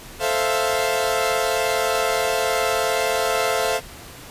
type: chord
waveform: sawtooth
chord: F major seventh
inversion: first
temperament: equal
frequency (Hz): 440 / 523.3 / 659.3 / 698.5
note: A4 / C5 / E5 / F5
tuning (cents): 0 / 0 / 0 / 0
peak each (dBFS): -21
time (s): 0.19-3.81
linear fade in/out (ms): 50
effects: pink hiss -40 dBFS RMS until 4.3 s + resampled to 32000 Hz